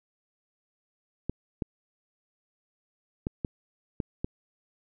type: clicks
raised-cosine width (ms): 3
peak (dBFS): -16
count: 6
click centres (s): 1.296 / 1.622 / 3.269 / 3.448 / 4.002 / 4.245
effects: none